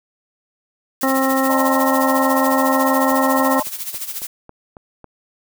blue noise with tremolo, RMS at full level -25 dBFS, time 1.01-4.27 s, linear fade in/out 2 ms, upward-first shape sine, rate 14 Hz, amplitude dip 70%
harmonic tone, 266.2 Hz, C4, 30 cents sharp, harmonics 1 / 2 / 3 / 4 / 5 / 7, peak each -18 / -21 / -23 / -24 / -25 / -26 dBFS, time 1.03-3.6 s, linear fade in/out 2 ms
sine chord, A diminished, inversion second, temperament equal with one note detuned, 610.9 / 880 / 1046.5 Hz, Eb5 / A5 / C6, -32 / 0 / 0 cents, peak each -24 dBFS, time 1.49-3.63 s, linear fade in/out 10 ms
click train, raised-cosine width 1 ms, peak -24 dBFS, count 8, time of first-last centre 3.12-5.043 s, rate 3.64 Hz
effects none

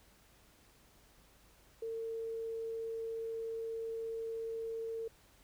sine tone, 452.8 Hz, A4, 50 cents sharp, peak -37 dBFS, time 1.82-5.08 s, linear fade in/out 5 ms, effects added 50 Hz sine -70 dBFS peak until 5.43 s + pink hiss -65 dBFS RMS until 5.43 s

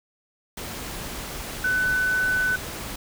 sine tone in noise, 1500 Hz, F#6, 23 cents sharp, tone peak -20 dBFS, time 1.64-2.56 s, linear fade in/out 5 ms, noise pink, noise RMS -34 dBFS, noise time 0.57-2.96 s, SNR +11 dB, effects none

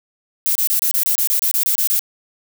violet noise bursts, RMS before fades -17 dBFS, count 13, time 0.46-1.993 s, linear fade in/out 0 ms, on 93 ms, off 27 ms, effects none

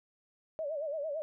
sine tone with vibrato, 602 Hz, D5, 43 cents sharp, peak -33 dBFS, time 0.59-1.22 s, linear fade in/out 0 ms, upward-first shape sine, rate 8.9 Hz, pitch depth 130 cents each way, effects none

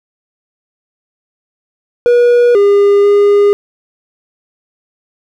triangle tone with pitch steps, 482.4 / 404.2 / 407.6 Hz, B4 / G#4 / G#4, -41 / -47 / -32 cents, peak -3 dBFS, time 2.06-3.53 s, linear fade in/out 0 ms, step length 490 ms, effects none

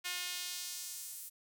sawtooth tone with high-pass filter sweep, 357.9 Hz, F4, 42 cents sharp, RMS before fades -42 dBFS, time 0.04-1.3 s, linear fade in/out 20 ms, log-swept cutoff 2200 to 11000 Hz, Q 1, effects none

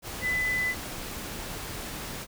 sine tone in noise, 2003 Hz, B6, 24 cents sharp, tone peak -25 dBFS, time 0.21-0.75 s, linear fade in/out 50 ms, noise pink, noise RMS -37 dBFS, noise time 0.02-2.27 s, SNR +9 dB, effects none

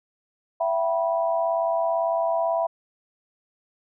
sine tone cluster, 666 / 764 / 977 Hz, E5 / G5 / B5, +18 / -45 / -19 cents, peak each -22 / -29 / -28 dBFS, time 0.6-2.67 s, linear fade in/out 10 ms, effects none

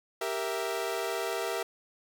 sawtooth chord, E diminished, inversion first, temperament equal, 392 / 466.2 / 659.3 Hz, G4 / Bb4 / E5, 0 / 0 / 0 cents, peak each -31 dBFS, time 0.21-1.63 s, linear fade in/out 5 ms, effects none

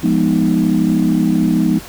sine chord, F half-diminished seventh, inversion none, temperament equal, 174.61 / 207.7 / 246.9 / 311.1 Hz, F3 / Ab3 / Cb4 / Eb4, 0 / 0 / 0 / 0 cents, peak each -16 dBFS, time 0.03-1.79 s, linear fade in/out 10 ms, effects tanh soft clip ceiling -4 dBFS + pink hiss -34 dBFS RMS until 1.88 s

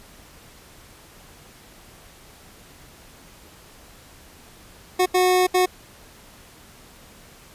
25% pulse tone bursts at uneven times, 365.9 Hz, F#4, 19 cents flat, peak -12 dBFS, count 3, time 4.99-5.06 / 5.14-5.47 / 5.54-5.66 s, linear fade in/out 10 ms, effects pink hiss -48 dBFS RMS until 7.54 s + resampled to 32000 Hz

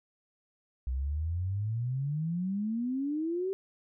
sine exponential sweep, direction up, 61.74 to 392 Hz, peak -29 dBFS, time 0.87-3.53 s, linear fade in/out 0 ms, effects none

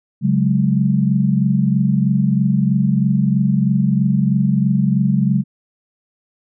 sine chord, C# suspended fourth, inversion none, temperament just, 138.59 / 184.79 / 207.9 Hz, C#3 / F#3 / G#3, 0 / -2 / +2 cents, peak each -17 dBFS, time 0.21-5.44 s, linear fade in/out 50 ms, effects none

